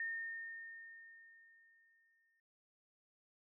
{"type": "tone with exponential decay", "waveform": "sine", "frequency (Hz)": 1827, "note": "A#6", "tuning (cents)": -35, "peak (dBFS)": -37, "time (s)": [0, 2.4], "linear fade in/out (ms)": 2, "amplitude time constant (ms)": 520, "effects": []}